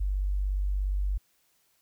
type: tone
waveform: sine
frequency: 48.53 Hz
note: G1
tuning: 17 cents flat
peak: -25 dBFS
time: 0-1.18 s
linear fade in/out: 10 ms
effects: white hiss -69 dBFS RMS until 1.81 s